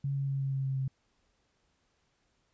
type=tone with pitch steps; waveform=sine; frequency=138.9 / 137.94 / 136.99 / 136.04 / 135.1 / 134.17 / 133.24 Hz; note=C#3 / C#3 / C#3 / C#3 / C#3 / C3 / C3; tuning=+4 / -8 / -20 / -32 / -44 / +44 / +32 cents; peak=-29 dBFS; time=0.04-0.88 s; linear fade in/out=5 ms; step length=120 ms; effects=pink hiss -74 dBFS RMS until 2.53 s + resampled to 16000 Hz